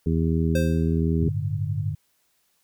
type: harmonic tone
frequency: 81.3 Hz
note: E2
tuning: 23 cents flat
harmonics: 1 / 2 / 3 / 4 / 5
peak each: -24 / -23 / -27 / -31 / -30 dBFS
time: 0.06-1.29 s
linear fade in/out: 5 ms
type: tone with exponential decay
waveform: square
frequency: 523.3 Hz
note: C5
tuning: in tune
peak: -23 dBFS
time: 0.55-1.01 s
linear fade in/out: 5 ms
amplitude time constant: 100 ms
type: chord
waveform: sine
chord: G suspended second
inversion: none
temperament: equal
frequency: 98 / 110 / 146.83 Hz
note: G2 / A2 / D3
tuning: 0 / 0 / 0 cents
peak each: -27 / -29 / -28 dBFS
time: 1.21-1.95 s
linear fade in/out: 10 ms
effects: white hiss -68 dBFS RMS until 2.63 s